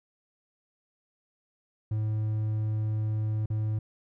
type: tone with dropouts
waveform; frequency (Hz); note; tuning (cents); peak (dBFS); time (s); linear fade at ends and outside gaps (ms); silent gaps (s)
triangle; 108; A2; -32; -24; 1.91-3.79; 5; 3.459-3.501
effects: none